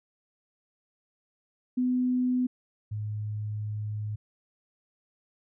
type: tone pair in turn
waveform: sine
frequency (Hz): 251.1 / 105.91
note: B3 / G#2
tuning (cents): +29 / +34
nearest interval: octave + minor third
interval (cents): 1495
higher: first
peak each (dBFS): -23 / -30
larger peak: first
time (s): 1.77-2.47 / 2.91-4.16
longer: second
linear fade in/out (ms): 10
effects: none